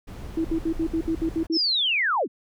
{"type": "noise", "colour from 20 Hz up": "brown", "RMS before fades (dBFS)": -35, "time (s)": [0.07, 1.47], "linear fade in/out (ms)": 10}
{"type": "tone bursts", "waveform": "sine", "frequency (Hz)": 325.5, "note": "E4", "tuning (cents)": -22, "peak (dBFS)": -21, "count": 9, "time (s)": [0.37, 1.574], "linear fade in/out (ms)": 5, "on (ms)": 76, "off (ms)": 65}
{"type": "linear sweep", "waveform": "sine", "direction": "down", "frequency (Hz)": [5530, 159.7], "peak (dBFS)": -20, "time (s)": [1.52, 2.28], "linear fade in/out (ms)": 50}
{"effects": []}